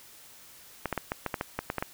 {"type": "clicks", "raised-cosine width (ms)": 0.5, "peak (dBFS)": -14, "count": 11, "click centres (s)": [0.857, 0.927, 0.977, 1.119, 1.263, 1.342, 1.411, 1.59, 1.701, 1.783, 1.825], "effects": ["white hiss -52 dBFS RMS until 1.93 s"]}